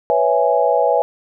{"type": "chord", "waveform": "sine", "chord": "C# minor seventh", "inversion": "third", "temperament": "equal", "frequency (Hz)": [493.9, 554.4, 659.3, 830.6], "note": ["B4", "C#5", "E5", "G#5"], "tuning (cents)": [0, 0, 0, 0], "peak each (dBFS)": -18, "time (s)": [0.1, 1.02], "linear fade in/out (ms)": 0, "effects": []}